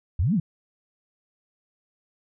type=exponential two-way sweep; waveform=sine; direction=up then down; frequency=68.7 to 236.8 to 144.6 Hz; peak=-19 dBFS; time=0.19-0.4 s; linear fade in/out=5 ms; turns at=0.34 s; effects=none